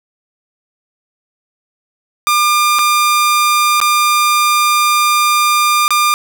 sawtooth tone with dropouts, 1200 Hz, D6, 37 cents sharp, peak -6 dBFS, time 2.27-6.14 s, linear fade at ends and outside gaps 0 ms, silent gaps 2.787-2.791 / 3.802-3.814 / 5.88-5.906 s, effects none

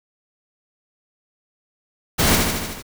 pink noise with echo, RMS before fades -17 dBFS, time 2.18-2.37 s, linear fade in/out 20 ms, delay 76 ms, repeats 6, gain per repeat -3 dB, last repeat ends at 2.826 s, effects none

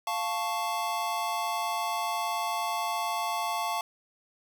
square chord, F augmented, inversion none, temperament equal, 698.5 / 880 / 1108.7 Hz, F5 / A5 / C#6, 0 / 0 / 0 cents, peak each -34 / -33 / -34 dBFS, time 0.07-3.81 s, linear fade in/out 2 ms, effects none

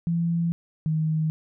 sine tone pair in turn, 168.7 / 157.17 Hz, E3 / D#3, +40 / +18 cents, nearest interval minor second, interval 122 cents, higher first, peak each -21 dBFS, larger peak neither, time 0.07-0.52 / 0.86-1.3 s, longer first, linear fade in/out 0 ms, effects none

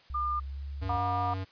sine tone with pitch glide, 66 to 70.33 Hz, C2 to C#2, +16 to +26 cents, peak -35 dBFS, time 0.1-0.98 s, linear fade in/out 0 ms, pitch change +110 cents, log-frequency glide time 0.28-0.64 s
sine tone, 1203 Hz, D6, 41 cents sharp, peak -28 dBFS, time 0.14-0.4 s, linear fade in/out 10 ms
square tone with vibrato, 94.4 Hz, F#2, 35 cents sharp, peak -33 dBFS, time 0.81-1.45 s, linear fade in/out 20 ms, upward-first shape sine, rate 5.6 Hz, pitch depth 12 cents each way
harmonic tone, 240.2 Hz, B3, 48 cents flat, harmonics 3 / 4 / 5, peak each -31 / -34 / -33 dBFS, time 0.89-1.34 s, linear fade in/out 5 ms
effects white hiss -59 dBFS RMS until 1.51 s + resampled to 11025 Hz

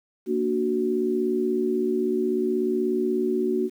sine chord, Bb augmented, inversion none, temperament equal, 233.1 / 293.7 / 370 Hz, Bb3 / D4 / F#4, 0 / 0 / 0 cents, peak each -27 / -29 / -23 dBFS, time 0.26-3.7 s, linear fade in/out 50 ms, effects 9-bit

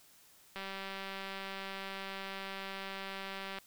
click train, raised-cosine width 0.3 ms, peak -26 dBFS, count 588, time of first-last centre 0.56-3.586 s, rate 194 Hz, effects white hiss -62 dBFS RMS until 3.66 s

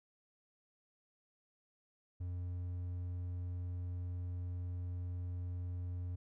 triangle tone, 89 Hz, F2, 33 cents sharp, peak -36 dBFS, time 2.2-6.16 s, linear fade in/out 10 ms, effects none

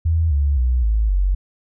sine tone with pitch steps, 81.7 / 71.12 / 61.92 / 53.9 / 46.92 Hz, E2 / C#2 / B1 / A1 / F#1, -15 / +45 / +5 / -35 / +25 cents, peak -14 dBFS, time 0.05-1.35 s, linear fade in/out 10 ms, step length 260 ms, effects none

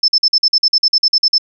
sine tone bursts, 5274 Hz, E8, in tune, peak -8 dBFS, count 14, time 0.03-1.382 s, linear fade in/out 5 ms, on 52 ms, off 48 ms, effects none

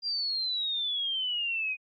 sine exponential sweep, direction down, 4811 to 2478 Hz, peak -28 dBFS, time 0.02-1.77 s, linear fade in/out 50 ms, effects AAC 48 kbps

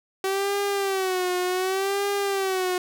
sawtooth tone with vibrato, 381.4 Hz, G4, 47 cents flat, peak -19 dBFS, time 0.24-2.78 s, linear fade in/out 2 ms, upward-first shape sine, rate 0.67 Hz, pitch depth 95 cents each way, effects none

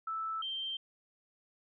sine tone pair in turn, 1316 / 3143 Hz, E6 / G7, -3 / +4 cents, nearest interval octave + minor third, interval 1507 cents, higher second, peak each -34 / -35 dBFS, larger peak first, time 0.07-0.42 / 0.42-0.77 s, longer neither, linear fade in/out 5 ms, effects none

